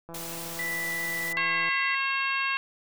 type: click train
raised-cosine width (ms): 1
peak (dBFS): -29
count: 268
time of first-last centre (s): 0.09-1.689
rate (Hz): 167
type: noise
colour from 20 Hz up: white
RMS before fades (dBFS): -38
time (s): 0.14-1.33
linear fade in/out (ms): 5
type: tone with pitch glide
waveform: sine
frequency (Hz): 1975.5 to 2010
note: B6 to B6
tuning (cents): 0 to +30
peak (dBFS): -29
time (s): 0.59-1.95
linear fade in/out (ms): 2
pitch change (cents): +30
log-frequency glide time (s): 1.27-1.4
type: harmonic tone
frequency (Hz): 542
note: C#5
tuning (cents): -39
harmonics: 2 / 3 / 4 / 5 / 6 / 7 / 8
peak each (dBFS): -31 / -31 / -34 / -29 / -42 / -43 / -42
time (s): 1.37-2.57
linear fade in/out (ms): 0
effects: none